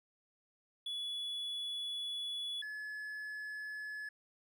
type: tone pair in turn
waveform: triangle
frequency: 3410 / 1709.8 Hz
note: G#7 / G#6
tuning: +45 / +50 cents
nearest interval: octave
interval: 1195 cents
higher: first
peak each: -36 / -39 dBFS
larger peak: first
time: 0.86-2.62 / 2.62-4.09 s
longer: first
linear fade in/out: 5 ms
effects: none